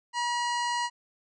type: harmonic tone with a mistuned harmonic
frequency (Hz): 961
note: B5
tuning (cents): -48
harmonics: 1 / 2 / 3 / 4 / 5 / 6 / 7 / 8 / 9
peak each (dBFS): -28 / -34 / -38 / -40 / -42 / -44 / -45 / -46 / -47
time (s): 0.13-0.9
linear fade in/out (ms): 50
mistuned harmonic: 4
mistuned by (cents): +140
effects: none